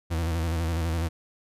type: tone with vibrato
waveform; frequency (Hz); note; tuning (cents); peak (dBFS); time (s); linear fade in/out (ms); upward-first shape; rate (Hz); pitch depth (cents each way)
40% pulse; 82.41; E2; 0; -24; 0.1-1.09; 20; square; 12; 57
effects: resampled to 32000 Hz